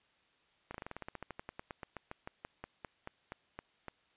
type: slowing click train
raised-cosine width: 0.5 ms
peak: -27 dBFS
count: 27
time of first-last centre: 0.71-3.883 s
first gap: 34 ms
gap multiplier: 1.09
effects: white hiss -71 dBFS RMS until 4.16 s + resampled to 8000 Hz